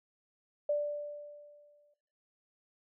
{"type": "tone with exponential decay", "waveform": "sine", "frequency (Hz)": 587.3, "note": "D5", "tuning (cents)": 0, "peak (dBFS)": -26, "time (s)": [0.69, 1.94], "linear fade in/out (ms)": 5, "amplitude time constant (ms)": 270, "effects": ["noise-tail reverb RT60 0.7 s tail -17 dB re dry"]}